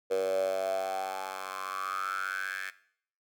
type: tone with high-pass filter sweep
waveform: 10% pulse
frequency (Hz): 95.1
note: F#2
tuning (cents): +48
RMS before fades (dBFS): -33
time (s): 0.1-2.71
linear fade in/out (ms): 20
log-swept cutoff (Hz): 490 to 1800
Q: 9.8
effects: noise-tail reverb RT60 0.6 s tail -18 dB re dry